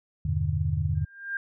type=chord; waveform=sine; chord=E minor seventh; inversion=none; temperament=just; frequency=82.41 / 98.89 / 123.61 / 148.33 Hz; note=E2 / G2 / B2 / D3; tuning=0 / +16 / +2 / +18 cents; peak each=-28 / -29 / -34 / -28 dBFS; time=0.25-1.05 s; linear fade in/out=5 ms
type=tone with exponential growth; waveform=sine; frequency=1600 Hz; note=G6; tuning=35 cents sharp; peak=-25 dBFS; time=0.95-1.37 s; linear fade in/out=2 ms; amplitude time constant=91 ms
effects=none